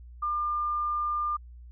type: tone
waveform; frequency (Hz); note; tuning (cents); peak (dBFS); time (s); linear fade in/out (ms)
sine; 1200; D6; +37; -26; 0.22-1.37; 10
effects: added 60 Hz sine -44 dBFS peak until 1.71 s

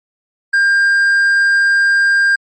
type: tone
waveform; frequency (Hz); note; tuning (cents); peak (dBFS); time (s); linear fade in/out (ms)
triangle; 1600; G6; +35; -7; 0.53-2.36; 10
effects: MP3 32 kbps

